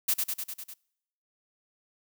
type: noise with echo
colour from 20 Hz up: blue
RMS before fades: -25 dBFS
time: 0.08-0.14 s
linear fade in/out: 10 ms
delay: 100 ms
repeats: 6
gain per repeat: -3 dB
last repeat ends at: 0.74 s
effects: noise-tail reverb RT60 0.8 s tail -26 dB re dry